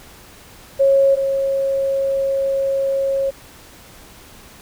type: tone pair in turn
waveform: sine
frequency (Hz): 547 / 544.8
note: C#5 / C#5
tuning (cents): -23 / -30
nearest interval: unison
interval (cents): 7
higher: first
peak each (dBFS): -10 / -16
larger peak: first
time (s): 0.79-1.16 / 1.16-3.31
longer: second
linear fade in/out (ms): 20
effects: pink hiss -43 dBFS RMS until 4.61 s